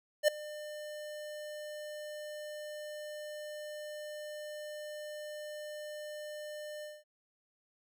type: tone with ADSR envelope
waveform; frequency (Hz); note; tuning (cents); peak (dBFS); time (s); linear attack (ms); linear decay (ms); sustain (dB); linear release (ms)
square; 600; D5; +37; -21; 0.23-7.04; 50; 5; -21; 210
effects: none